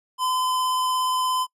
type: tone with vibrato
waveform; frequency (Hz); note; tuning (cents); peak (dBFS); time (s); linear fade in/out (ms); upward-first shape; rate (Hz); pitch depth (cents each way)
square; 1020; C6; -44; -22; 0.18-1.47; 50; triangle; 17; 10
effects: noise-tail reverb RT60 0.1 s tail -24 dB re dry + resampled to 32000 Hz